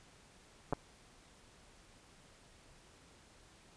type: clicks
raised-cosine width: 1 ms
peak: -20 dBFS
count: 2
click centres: 0.726 / 0.733 s
effects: pink hiss -62 dBFS RMS until 3.76 s + resampled to 22050 Hz